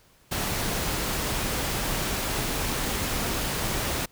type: noise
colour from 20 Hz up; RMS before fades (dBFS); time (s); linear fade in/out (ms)
pink; -28; 0.31-4.06; 10
effects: pink hiss -59 dBFS RMS until 4.11 s